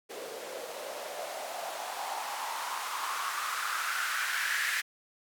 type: noise with band-pass filter sweep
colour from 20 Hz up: blue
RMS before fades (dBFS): -35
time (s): 0.09-4.82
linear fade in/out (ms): 20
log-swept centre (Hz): 450 to 1800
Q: 4.4
effects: none